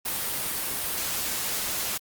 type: noise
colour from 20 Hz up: white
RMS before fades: -29 dBFS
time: 0.05-1.98 s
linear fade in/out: 10 ms
effects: Opus 32 kbps